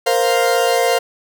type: chord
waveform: 40% pulse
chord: Bb suspended second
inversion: none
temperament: equal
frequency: 466.2 / 523.3 / 698.5 Hz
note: Bb4 / C5 / F5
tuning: 0 / 0 / 0 cents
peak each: -17 dBFS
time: 0.06-0.99 s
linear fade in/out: 10 ms
effects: none